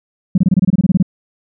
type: tone bursts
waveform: sine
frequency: 185 Hz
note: F#3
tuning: in tune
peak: -6 dBFS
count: 13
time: 0.35-1.027 s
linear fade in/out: 5 ms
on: 29 ms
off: 25 ms
effects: tanh soft clip ceiling -2 dBFS